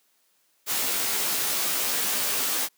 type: noise with comb filter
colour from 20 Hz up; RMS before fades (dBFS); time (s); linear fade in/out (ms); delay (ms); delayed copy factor
white; -26; 0.66-2.69; 50; 15; +0.9
effects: white hiss -67 dBFS RMS until 2.77 s + high-pass 200 Hz 12 dB/octave